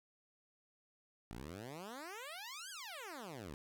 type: exponential two-way sweep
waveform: 10% pulse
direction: up then down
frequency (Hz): 51.6 to 1676 to 66.2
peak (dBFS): -38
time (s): 1.31-3.54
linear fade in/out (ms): 0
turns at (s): 2.7
effects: none